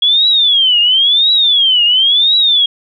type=tone with vibrato; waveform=sine; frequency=3322 Hz; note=G#7; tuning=in tune; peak=-7 dBFS; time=0.02-2.66 s; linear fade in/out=5 ms; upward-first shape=triangle; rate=0.96 Hz; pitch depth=290 cents each way; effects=none